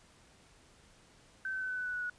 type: tone with pitch steps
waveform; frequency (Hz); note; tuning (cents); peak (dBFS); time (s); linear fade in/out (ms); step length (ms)
sine; 1541 / 1529.5 / 1518 / 1506.7 / 1495.4 / 1484.2 / 1473.1 / 1462.1; G6 / G6 / F#6 / F#6 / F#6 / F#6 / F#6 / F#6; -30 / -43 / +44 / +31 / +18 / +5 / -8 / -21; -34; 1.45-2.098; 2; 81
effects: pink hiss -62 dBFS RMS until 2.18 s + resampled to 22050 Hz